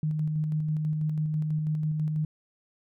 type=tone with tremolo; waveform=sine; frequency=154.1 Hz; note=D#3; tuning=16 cents flat; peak=-24 dBFS; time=0.03-2.25 s; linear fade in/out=2 ms; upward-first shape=square; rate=6.1 Hz; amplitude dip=25%; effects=none